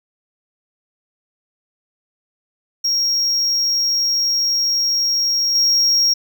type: tone with level steps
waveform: triangle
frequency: 5588 Hz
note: F8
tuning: in tune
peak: -14 / -11 dBFS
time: 2.84-6.14 s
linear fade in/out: 10 ms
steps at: 5.55 s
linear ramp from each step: 5 ms
effects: none

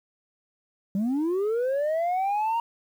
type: linear sweep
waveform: sine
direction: up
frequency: 187.2 to 940 Hz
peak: -20 dBFS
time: 0.95-2.6 s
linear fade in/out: 2 ms
effects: tanh soft clip ceiling -22 dBFS + 9-bit

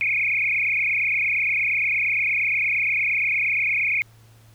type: tone with frequency modulation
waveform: sine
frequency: 2316 Hz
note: D7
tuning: 25 cents flat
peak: -19 dBFS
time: 0.01-4.02 s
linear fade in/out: 0 ms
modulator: 28.6 Hz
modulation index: 6.5
effects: added 112 Hz sine -49 dBFS peak until 4.54 s + pink hiss -57 dBFS RMS until 4.54 s

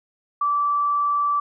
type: tone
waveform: sine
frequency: 1161 Hz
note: D6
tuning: 20 cents flat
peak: -18 dBFS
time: 0.41-1.4 s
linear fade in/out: 5 ms
effects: none

